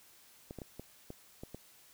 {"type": "clicks", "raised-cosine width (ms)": 2, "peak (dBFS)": -30, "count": 7, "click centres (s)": [0.509, 0.587, 0.618, 0.796, 1.104, 1.435, 1.546], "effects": ["white hiss -61 dBFS RMS until 1.93 s"]}